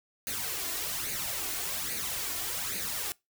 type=noise with flanger; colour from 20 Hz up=white; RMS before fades=-34 dBFS; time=0.27-3.12 s; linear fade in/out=0 ms; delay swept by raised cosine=0.45 to 2.85 ms; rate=1.2 Hz; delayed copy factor=+0.65; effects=noise-tail reverb RT60 0.2 s tail -23 dB re dry